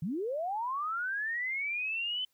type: linear sweep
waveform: sine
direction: up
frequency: 140.1 to 3062 Hz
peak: -31 dBFS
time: 0.02-2.25 s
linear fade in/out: 5 ms
effects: white hiss -75 dBFS RMS until 2.33 s